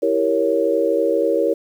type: chord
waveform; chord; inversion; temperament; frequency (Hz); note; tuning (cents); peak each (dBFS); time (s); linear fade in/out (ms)
sine; E diminished seventh; none; equal with one note detuned; 329.6 / 393.8 / 466.2 / 554.4; E4 / G4 / Bb4 / Db5; 0 / +8 / 0 / 0; -22 / -23 / -19 / -20; 0.02-1.54; 10
effects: 8-bit